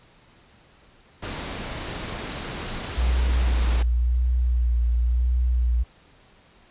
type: noise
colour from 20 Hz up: pink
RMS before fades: -32 dBFS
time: 1.22-3.83 s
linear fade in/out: 10 ms
type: tone with vibrato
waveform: sine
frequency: 60.2 Hz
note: B1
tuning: 44 cents flat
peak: -18 dBFS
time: 2.97-5.84 s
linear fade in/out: 20 ms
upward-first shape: sine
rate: 0.93 Hz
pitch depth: 38 cents each way
effects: pink hiss -55 dBFS RMS until 6.7 s + resampled to 8000 Hz